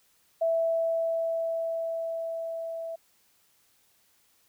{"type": "tone with level ramp", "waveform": "sine", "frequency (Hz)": 659.3, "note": "E5", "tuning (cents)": 0, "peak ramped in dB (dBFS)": [-22, -33], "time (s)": [0.41, 2.96], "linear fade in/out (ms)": 10, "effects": ["white hiss -66 dBFS RMS until 4.48 s"]}